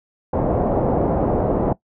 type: low-pass noise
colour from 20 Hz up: white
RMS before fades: -19 dBFS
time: 0.33-1.73 s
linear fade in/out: 5 ms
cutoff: 690 Hz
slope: 24 dB/octave
effects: noise-tail reverb RT60 0.1 s tail -19 dB re dry